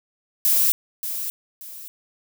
violet noise with echo, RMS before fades -18 dBFS, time 0.45-0.72 s, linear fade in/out 0 ms, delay 580 ms, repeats 2, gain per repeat -10 dB, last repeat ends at 1.88 s, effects none

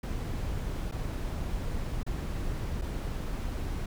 brown noise with dropouts, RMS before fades -33 dBFS, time 0.03-3.86 s, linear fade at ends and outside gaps 5 ms, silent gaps 0.914-0.921 / 2.032-2.064 / 2.814-2.819 s, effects none

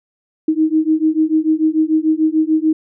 sine beating tone pair, 311.1 / 317.9 Hz, D#4 / D#4, 0 / +37 cents, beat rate 6.8 Hz, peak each -15 dBFS, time 0.48-2.73 s, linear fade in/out 5 ms, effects none

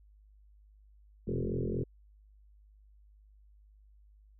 sine tone with frequency modulation, 130.3 Hz, C3, 7 cents flat, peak -30 dBFS, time 1.27-1.84 s, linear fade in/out 10 ms, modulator 44.2 Hz, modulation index 7.2, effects added 51 Hz sine -57 dBFS peak until 4.39 s

